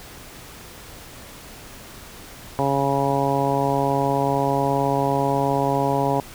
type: harmonic tone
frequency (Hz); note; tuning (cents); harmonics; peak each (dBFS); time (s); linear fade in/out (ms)
138.59; C#3; 0; 1 / 2 / 3 / 4 / 5 / 6 / 7; -26 / -26 / -26 / -26 / -26 / -26 / -26; 2.59-6.2; 0
effects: pink hiss -41 dBFS RMS until 6.34 s